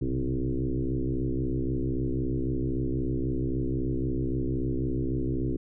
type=tone with frequency modulation; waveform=sine; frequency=130.81 Hz; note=C3; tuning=in tune; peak=-25 dBFS; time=0.01-5.57 s; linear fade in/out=10 ms; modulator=63.8 Hz; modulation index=3.9; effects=none